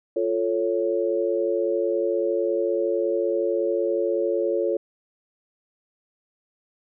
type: chord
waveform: sine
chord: F augmented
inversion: none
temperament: equal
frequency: 349.2 / 440 / 554.4 Hz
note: F4 / A4 / C#5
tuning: 0 / 0 / 0 cents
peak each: -25 dBFS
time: 0.16-4.77 s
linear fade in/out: 5 ms
effects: none